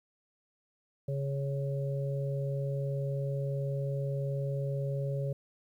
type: harmonic tone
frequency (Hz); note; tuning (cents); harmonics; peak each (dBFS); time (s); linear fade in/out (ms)
138.59; C#3; 0; 1 / 3 / 4; -31 / -41 / -38; 1.08-5.33; 5
effects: 11-bit